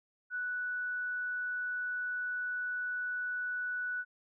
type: tone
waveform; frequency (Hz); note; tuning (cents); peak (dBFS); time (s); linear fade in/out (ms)
sine; 1480; F#6; 0; -33; 0.3-4.05; 50
effects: none